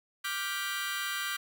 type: chord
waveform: 25% pulse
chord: G dominant seventh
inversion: second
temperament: just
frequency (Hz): 1176 / 1411.2 / 1568 / 1960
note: D6 / F6 / G6 / B6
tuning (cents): +2 / +18 / 0 / -14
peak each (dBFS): -35 / -36 / -32 / -35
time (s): 0.24-1.37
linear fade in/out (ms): 10
effects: none